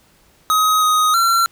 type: tone with pitch steps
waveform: square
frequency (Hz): 1263 / 1251 / 1362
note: D#6 / D#6 / F6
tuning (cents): +26 / +9 / -44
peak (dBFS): -13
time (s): 0.5-1.46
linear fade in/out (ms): 0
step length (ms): 320
effects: pink hiss -54 dBFS RMS until 1.51 s